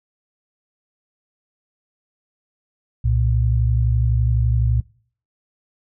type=tone pair together; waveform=sine; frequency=64.65 / 116.54 Hz; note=C2 / A#2; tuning=-20 / 0 cents; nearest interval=minor seventh; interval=1020 cents; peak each=-18 dBFS; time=3.04-4.81 s; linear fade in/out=10 ms; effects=noise-tail reverb RT60 0.5 s tail -21 dB re dry